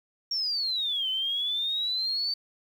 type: exponential two-way sweep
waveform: sine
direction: down then up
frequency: 5588 to 3033 to 4584 Hz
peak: -26 dBFS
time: 0.31-2.34 s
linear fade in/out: 5 ms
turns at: 1.09 s
effects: 9-bit